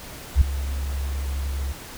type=tone with ADSR envelope; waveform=sine; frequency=68.5 Hz; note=C#2; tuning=20 cents flat; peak=-8 dBFS; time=0.35-1.73 s; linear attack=64 ms; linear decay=3 ms; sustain=-16 dB; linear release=15 ms; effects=pink hiss -39 dBFS RMS until 1.97 s